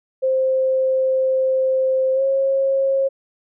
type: tone with pitch glide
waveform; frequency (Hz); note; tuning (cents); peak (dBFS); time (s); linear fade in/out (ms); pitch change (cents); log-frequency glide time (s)
sine; 524 to 540.9; C5 to C#5; +2 to -43; -15; 0.22-3.09; 20; +55; 2.14-2.22
effects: none